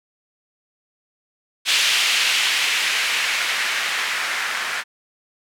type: noise with low-pass filter sweep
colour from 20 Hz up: violet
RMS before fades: -21 dBFS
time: 1.65-4.84 s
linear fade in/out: 50 ms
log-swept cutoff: 3000 to 1600 Hz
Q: 1.6
effects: none